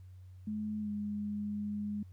sine tone with pitch glide, 212.7 to 207.2 Hz, G#3 to G#3, +42 to -4 cents, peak -34 dBFS, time 0.47-2.03 s, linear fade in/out 5 ms, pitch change -46 cents, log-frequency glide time 0.8-0.9 s, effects added 92 Hz sine -49 dBFS peak until 2.12 s + pink hiss -75 dBFS RMS until 2.12 s

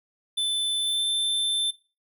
square tone with pitch glide, 3520 to 3549 Hz, A7 to A7, 0 to +14 cents, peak -23 dBFS, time 0.37-1.71 s, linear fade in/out 10 ms, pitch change +14 cents, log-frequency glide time 0.79-1.05 s, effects noise-tail reverb RT60 0.3 s tail -17 dB re dry

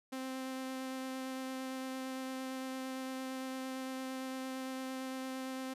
sawtooth tone with vibrato, 261.6 Hz, C4, in tune, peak -35 dBFS, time 0.12-5.74 s, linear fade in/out 10 ms, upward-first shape sine, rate 8.8 Hz, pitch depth 9 cents each way, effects resampled to 32000 Hz

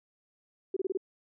sine tone bursts, 381.5 Hz, G4, 47 cents flat, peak -27 dBFS, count 5, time 0.74-0.974 s, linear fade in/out 5 ms, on 26 ms, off 26 ms, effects none

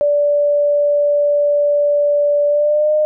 sine tone with pitch glide, 582 to 609.5 Hz, D5 to D#5, -16 to -36 cents, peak -11 dBFS, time 0.01-3.05 s, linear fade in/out 0 ms, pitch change +80 cents, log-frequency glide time 2.47-2.93 s, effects none

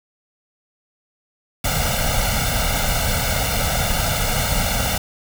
pink noise with comb filter, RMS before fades -20 dBFS, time 1.64-4.98 s, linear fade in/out 5 ms, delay 1.4 ms, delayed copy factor +1, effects none

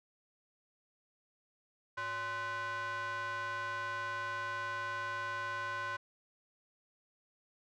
square ring-modulated tone, 233.1 Hz, A#3, in tune, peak -34 dBFS, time 1.97-5.97 s, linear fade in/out 10 ms, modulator 1270 Hz, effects low-pass 5000 Hz 12 dB/octave

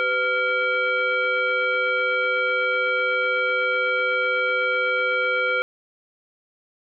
sine tone with frequency modulation, 1396.9 Hz, F6, in tune, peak -19 dBFS, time 0-5.62 s, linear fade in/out 0 ms, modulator 892 Hz, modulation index 1.2, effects none

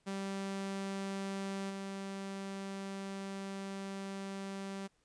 sawtooth tone with level steps, 195.3 Hz, G3, 6 cents flat, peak -33 / -36 dBFS, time 0.06-4.88 s, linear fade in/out 20 ms, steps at 1.69 s, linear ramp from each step 20 ms, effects pink hiss -75 dBFS RMS until 5.04 s + resampled to 22050 Hz

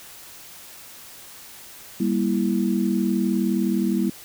sine chord, E diminished, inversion first, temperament just, 197.78 / 237.3 / 329.6 Hz, G3 / Bb3 / E4, +16 / +31 / 0 cents, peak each -22 / -24 / -25 dBFS, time 2-4.1 s, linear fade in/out 5 ms, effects white hiss -43 dBFS RMS until 4.24 s

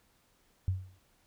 sine tone with exponential decay, 93.4 Hz, F#2, 17 cents sharp, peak -24 dBFS, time 0.68-0.99 s, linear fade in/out 0 ms, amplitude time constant 66 ms, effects pink hiss -69 dBFS RMS until 1.26 s

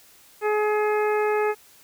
harmonic tone, 422.6 Hz, G#4, 30 cents sharp, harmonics 1 / 2 / 3 / 4 / 5 / 6, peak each -21 / -27 / -31 / -33 / -35 / -37 dBFS, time 0.41-1.55 s, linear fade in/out 50 ms, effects white hiss -53 dBFS RMS until 1.83 s

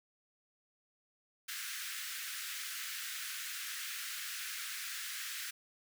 pink high-pass noise, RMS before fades -42 dBFS, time 1.48-5.51 s, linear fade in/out 10 ms, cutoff 1400 Hz, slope 48 dB/octave, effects none

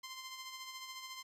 10% pulse tone with tremolo, 1043 Hz, C6, 6 cents flat, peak -35 dBFS, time 0.03-1.23 s, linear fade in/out 10 ms, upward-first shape sine, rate 14 Hz, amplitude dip 45%, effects resampled to 32000 Hz + 12-bit

